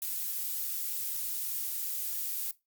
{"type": "noise", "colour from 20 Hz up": "violet", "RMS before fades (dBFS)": -34, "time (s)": [0.02, 2.51], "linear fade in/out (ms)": 2, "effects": ["noise-tail reverb RT60 0.2 s tail -19 dB re dry", "Opus 48 kbps"]}